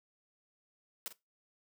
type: noise with echo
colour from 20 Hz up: white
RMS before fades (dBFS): -39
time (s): 1.06-1.08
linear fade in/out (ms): 0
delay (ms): 46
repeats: 1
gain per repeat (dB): -12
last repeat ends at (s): 1.126
effects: noise-tail reverb RT60 0.2 s tail -18 dB re dry + high-pass 200 Hz 12 dB/octave